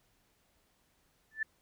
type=tone with exponential growth; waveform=sine; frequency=1760 Hz; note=A6; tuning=in tune; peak=-27 dBFS; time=1.31-1.43 s; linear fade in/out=5 ms; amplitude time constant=24 ms; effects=pink hiss -72 dBFS RMS until 1.61 s